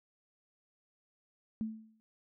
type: tone with exponential decay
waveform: sine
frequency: 220 Hz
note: A3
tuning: in tune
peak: -30 dBFS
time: 1.61-2 s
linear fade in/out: 0 ms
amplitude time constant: 83 ms
effects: none